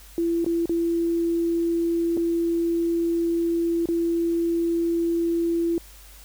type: tone with dropouts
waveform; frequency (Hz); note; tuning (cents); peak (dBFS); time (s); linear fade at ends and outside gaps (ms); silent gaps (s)
sine; 337; E4; +38; -20; 0.18-5.78; 1; 0.445-0.463 / 0.657-0.694 / 2.169-2.174 / 3.857-3.887
effects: added 50 Hz sine -46 dBFS peak until 6.24 s + white hiss -49 dBFS RMS until 6.24 s